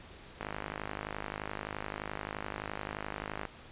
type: click train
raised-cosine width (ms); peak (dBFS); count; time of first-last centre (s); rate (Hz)
0.5; -21; 158; 0.41-3.453; 51.6
effects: pink hiss -52 dBFS RMS until 3.71 s + resampled to 8000 Hz